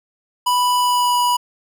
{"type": "tone with pitch glide", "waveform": "square", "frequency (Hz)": [987.8, 978.1], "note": ["B5", "B5"], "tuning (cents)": [0, -17], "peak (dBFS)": -15, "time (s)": [0.46, 1.37], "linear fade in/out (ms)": 10, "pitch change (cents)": -17, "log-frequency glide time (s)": [0.79, 1.17], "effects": []}